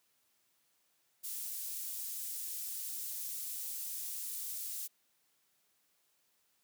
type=high-pass noise; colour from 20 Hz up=pink; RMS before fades=-41 dBFS; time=1.23-4.88 s; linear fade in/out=20 ms; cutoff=9800 Hz; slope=12 dB/octave; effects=white hiss -75 dBFS RMS until 6.63 s + high-pass 100 Hz 12 dB/octave